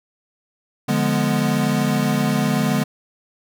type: chord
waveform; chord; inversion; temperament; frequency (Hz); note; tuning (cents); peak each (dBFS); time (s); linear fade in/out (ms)
square; D diminished seventh; none; equal; 146.83 / 174.61 / 207.7 / 246.9; D3 / F3 / Ab3 / Cb4; 0 / 0 / 0 / 0; -23 / -27 / -22 / -23; 0.88-2.84; 10
effects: none